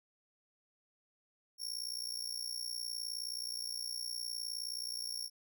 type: tone with amplitude modulation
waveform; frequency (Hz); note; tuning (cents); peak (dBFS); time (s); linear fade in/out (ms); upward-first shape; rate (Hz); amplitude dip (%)
sawtooth; 5500; F8; -27; -32; 1.58-5.3; 50; sine; 59.3; 85
effects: none